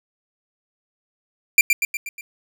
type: tone with echo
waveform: 45% pulse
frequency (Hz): 2368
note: D7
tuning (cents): +14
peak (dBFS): -8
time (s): 1.58-1.61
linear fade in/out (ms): 2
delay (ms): 120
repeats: 5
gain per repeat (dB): -5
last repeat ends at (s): 2.21
effects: none